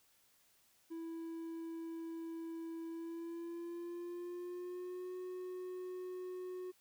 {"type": "tone with pitch glide", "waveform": "triangle", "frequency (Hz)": [329.6, 365.7], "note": ["E4", "F#4"], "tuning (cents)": [0, -20], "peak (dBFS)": -40, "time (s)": [0.9, 6.72], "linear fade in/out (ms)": 20, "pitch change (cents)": 180, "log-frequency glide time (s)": [2.87, 5.14], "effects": ["white hiss -71 dBFS RMS until 6.8 s"]}